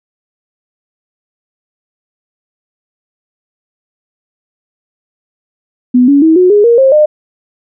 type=tone with pitch steps; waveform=sine; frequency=248.8 / 282.5 / 320.8 / 364.3 / 413.6 / 469.7 / 533.3 / 605.6 Hz; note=B3 / C#4 / E4 / F#4 / G#4 / A#4 / C5 / D#5; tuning=+13 / +33 / -47 / -27 / -7 / +13 / +33 / -47 cents; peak=-3 dBFS; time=5.94-7.06 s; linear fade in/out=10 ms; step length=140 ms; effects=none